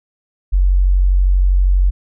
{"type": "tone", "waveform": "sine", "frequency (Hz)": 46.25, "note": "F#1", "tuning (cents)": 0, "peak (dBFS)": -9, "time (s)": [0.52, 1.91], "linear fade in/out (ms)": 20, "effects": []}